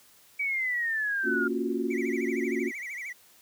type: exponential sweep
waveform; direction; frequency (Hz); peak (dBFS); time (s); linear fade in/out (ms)
sine; down; 2290 to 1400; -26; 0.39-1.48; 10
type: chord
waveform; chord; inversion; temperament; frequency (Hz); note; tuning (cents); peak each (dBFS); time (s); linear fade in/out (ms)
sine; Gb major seventh; first; equal; 233.1 / 277.2 / 349.2 / 370; Bb3 / Db4 / F4 / Gb4; 0 / 0 / 0 / 0; -32; 1.23-2.72; 50
type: tone with vibrato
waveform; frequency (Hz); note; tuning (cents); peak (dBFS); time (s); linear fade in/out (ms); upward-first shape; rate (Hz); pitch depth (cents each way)
triangle; 2118; C7; +21; -33; 1.9-3.13; 10; sine; 13; 170
effects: white hiss -58 dBFS RMS until 3.41 s + high-pass 60 Hz 12 dB/octave